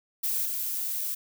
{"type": "noise with level steps", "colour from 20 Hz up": "violet", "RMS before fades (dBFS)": [-28, -31], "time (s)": [0.23, 1.15], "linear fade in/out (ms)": 10, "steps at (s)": 0.44, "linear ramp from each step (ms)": 20, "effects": []}